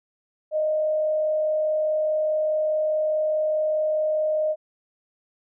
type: tone with frequency modulation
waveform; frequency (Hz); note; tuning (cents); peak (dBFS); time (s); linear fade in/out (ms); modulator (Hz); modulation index
sine; 618; D#5; -12; -20; 0.51-4.56; 50; 44.8; 0.23
effects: none